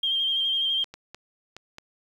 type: tone with vibrato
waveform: sine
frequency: 3188 Hz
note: G7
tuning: 28 cents sharp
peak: -22 dBFS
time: 0.03-0.84 s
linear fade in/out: 5 ms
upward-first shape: square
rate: 12 Hz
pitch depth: 22 cents each way
type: clicks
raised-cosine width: 0.2 ms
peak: -23 dBFS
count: 5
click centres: 0.843 / 0.94 / 1.146 / 1.566 / 1.784 s
effects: 9-bit